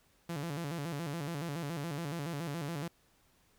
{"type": "tone with vibrato", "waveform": "sawtooth", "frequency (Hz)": 155.56, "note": "D#3", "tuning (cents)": 0, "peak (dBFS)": -32, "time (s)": [0.29, 2.88], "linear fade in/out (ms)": 5, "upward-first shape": "square", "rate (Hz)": 7.1, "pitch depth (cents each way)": 150, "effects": ["pink hiss -69 dBFS RMS until 3.58 s"]}